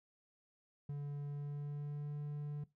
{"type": "tone with pitch glide", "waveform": "triangle", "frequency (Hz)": [144, 146.86], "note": ["D3", "D3"], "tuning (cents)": [-34, 0], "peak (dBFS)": -37, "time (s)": [0.89, 2.64], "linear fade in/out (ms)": 5, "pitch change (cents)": 34, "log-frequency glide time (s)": [1.26, 2.16], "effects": ["noise-tail reverb RT60 0.2 s tail -19 dB re dry"]}